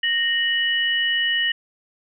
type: tone pair together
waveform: sine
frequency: 1856.5 / 2947 Hz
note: A#6 / F#7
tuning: -8 / -8 cents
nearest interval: minor sixth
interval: 800 cents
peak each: -21 dBFS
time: 0.03-1.52 s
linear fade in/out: 5 ms
effects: none